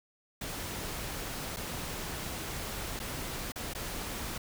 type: noise with dropouts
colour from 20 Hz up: pink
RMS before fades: -38 dBFS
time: 0.41-4.38 s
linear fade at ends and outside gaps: 5 ms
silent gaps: 1.563-1.568 / 2.993-2.999 / 3.521-3.558 / 3.736-3.749 s
effects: none